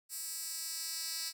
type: tone with high-pass filter sweep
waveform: 10% pulse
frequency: 326.2 Hz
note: E4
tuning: 18 cents flat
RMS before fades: -40 dBFS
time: 0.09-1.33 s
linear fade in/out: 50 ms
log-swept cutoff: 8100 to 4800 Hz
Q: 1.3
effects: none